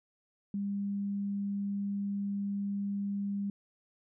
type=tone; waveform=sine; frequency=200.5 Hz; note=G3; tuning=39 cents sharp; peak=-31 dBFS; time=0.54-3.5 s; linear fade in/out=2 ms; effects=none